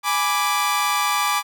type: chord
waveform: sawtooth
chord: G# diminished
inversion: none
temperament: equal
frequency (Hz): 830.6 / 987.8 / 1174.7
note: G#5 / B5 / D6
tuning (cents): 0 / 0 / 0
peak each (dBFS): -21 / -22 / -17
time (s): 0.03-1.43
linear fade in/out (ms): 50
effects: none